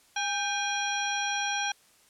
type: harmonic tone with a mistuned harmonic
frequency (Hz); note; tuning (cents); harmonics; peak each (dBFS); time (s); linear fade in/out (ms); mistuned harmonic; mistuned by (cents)
815; G#5; -33; 1 / 2 / 3 / 4 / 5 / 7; -32 / -33 / -35 / -35 / -40 / -36; 0.16-1.72; 5; 2; -74
effects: white hiss -61 dBFS RMS until 2.09 s + low-pass 11000 Hz 12 dB/octave